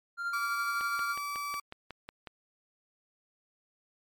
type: tone with tremolo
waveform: triangle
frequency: 1392 Hz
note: F6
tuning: 6 cents flat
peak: -27 dBFS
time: 0.17-1.16 s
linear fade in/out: 50 ms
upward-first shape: triangle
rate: 12 Hz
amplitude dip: 50%
type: tone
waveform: 35% pulse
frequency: 1154 Hz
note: D6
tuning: 31 cents flat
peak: -32 dBFS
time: 0.33-1.6 s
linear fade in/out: 5 ms
type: click train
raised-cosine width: 0.3 ms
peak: -25 dBFS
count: 9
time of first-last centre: 0.81-2.273 s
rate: 5.47 Hz
effects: MP3 96 kbps